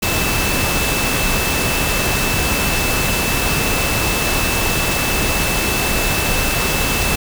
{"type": "tone in noise", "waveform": "sine", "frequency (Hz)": 2637, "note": "E7", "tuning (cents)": 0, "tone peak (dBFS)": -23, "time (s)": [0.02, 7.16], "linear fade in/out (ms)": 10, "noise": "pink", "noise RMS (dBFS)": -18, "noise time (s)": [0.02, 7.16], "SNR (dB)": -8, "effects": []}